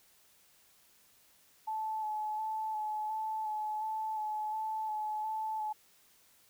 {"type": "tone with vibrato", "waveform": "sine", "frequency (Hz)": 864, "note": "A5", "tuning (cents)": -32, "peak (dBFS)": -33, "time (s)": [1.67, 5.73], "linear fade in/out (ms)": 10, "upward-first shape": "square", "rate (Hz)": 1.4, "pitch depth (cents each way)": 17, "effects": ["white hiss -65 dBFS RMS until 6.49 s"]}